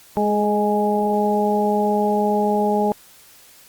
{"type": "harmonic tone with a mistuned harmonic", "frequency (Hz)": 207.7, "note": "G#3", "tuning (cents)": 0, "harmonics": [1, 2, 3, 4], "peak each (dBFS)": [-21, -21, -24, -21], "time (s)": [0.17, 2.92], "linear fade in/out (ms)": 0, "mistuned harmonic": 2, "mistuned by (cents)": 16, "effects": ["white hiss -48 dBFS RMS until 3.68 s", "Opus 48 kbps"]}